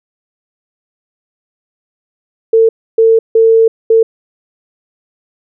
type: tone bursts at uneven times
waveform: sine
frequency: 450.2 Hz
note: A4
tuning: 40 cents sharp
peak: -4 dBFS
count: 4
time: 2.53-2.69 / 2.98-3.19 / 3.35-3.68 / 3.9-4.03 s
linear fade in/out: 5 ms
effects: none